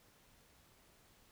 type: silence
effects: pink hiss -67 dBFS RMS until 1.31 s